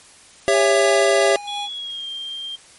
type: chord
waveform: square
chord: C# diminished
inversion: second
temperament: just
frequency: 399.1 / 554.4 / 665.2 Hz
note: G4 / C#5 / E5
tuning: +31 / 0 / +16 cents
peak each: -19 dBFS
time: 0.48-1.36 s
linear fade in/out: 0 ms
type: tone with tremolo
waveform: square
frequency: 820 Hz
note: G#5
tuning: 22 cents flat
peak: -26 dBFS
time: 0.51-1.69 s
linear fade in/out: 50 ms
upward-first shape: triangle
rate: 3 Hz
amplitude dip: 60%
type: tone with pitch glide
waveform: sine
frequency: 3370 to 3185 Hz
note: G#7 to G7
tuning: +25 to +27 cents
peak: -27 dBFS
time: 1.47-2.56 s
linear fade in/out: 10 ms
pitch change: -98 cents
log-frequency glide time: 1.7-2.08 s
effects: white hiss -47 dBFS RMS until 2.78 s + MP3 48 kbps